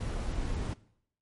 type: noise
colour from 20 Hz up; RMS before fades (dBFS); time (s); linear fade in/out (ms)
brown; -33; 0-0.74; 10
effects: noise-tail reverb RT60 0.7 s tail -20 dB re dry + MP3 48 kbps